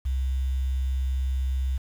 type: tone with quantisation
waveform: sine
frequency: 65.41 Hz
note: C2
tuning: in tune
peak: -23 dBFS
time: 0.05-1.78 s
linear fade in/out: 10 ms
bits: 8
effects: none